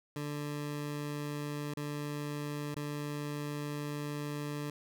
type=tone with dropouts; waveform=20% pulse; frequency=146.83 Hz; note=D3; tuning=in tune; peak=-31 dBFS; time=0.16-4.7 s; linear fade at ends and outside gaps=2 ms; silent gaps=1.738-1.771 / 2.743-2.763 s; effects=none